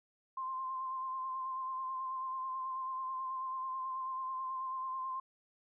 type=tone with vibrato; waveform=sine; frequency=1046.5 Hz; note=C6; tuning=in tune; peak=-36 dBFS; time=0.37-5.2 s; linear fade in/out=5 ms; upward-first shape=sine; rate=9.2 Hz; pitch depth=26 cents each way; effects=none